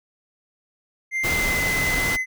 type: tone with pitch glide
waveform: triangle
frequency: 2093 to 2038 Hz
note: C7 to C7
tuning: 0 to -46 cents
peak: -20 dBFS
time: 1.11-2.26 s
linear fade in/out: 50 ms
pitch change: -46 cents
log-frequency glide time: 1.23-1.61 s
type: noise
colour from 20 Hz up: pink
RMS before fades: -26 dBFS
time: 1.23-2.17 s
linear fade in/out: 20 ms
effects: none